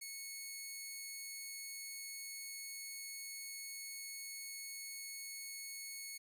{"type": "tone", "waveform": "10% pulse", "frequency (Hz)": 2202, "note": "C#7", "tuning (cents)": -12, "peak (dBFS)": -36, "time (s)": [0.01, 6.18], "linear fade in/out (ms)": 10, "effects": []}